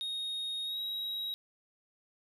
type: tone with pitch glide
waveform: triangle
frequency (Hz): 3729 to 3832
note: A#7 to A#7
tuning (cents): 0 to +47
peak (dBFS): -33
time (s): 0.01-1.34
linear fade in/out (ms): 0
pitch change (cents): +47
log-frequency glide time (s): 0.64-0.79
effects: none